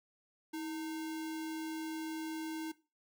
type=tone with sample-and-hold; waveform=sine; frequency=319.1 Hz; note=D#4; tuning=44 cents sharp; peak=-37 dBFS; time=0.53-2.72 s; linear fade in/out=10 ms; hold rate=1225 Hz; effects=noise-tail reverb RT60 0.3 s tail -17 dB re dry